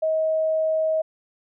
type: tone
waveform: sine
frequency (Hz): 634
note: D#5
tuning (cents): +32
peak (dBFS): -19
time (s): 0.02-1.02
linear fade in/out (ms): 10
effects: none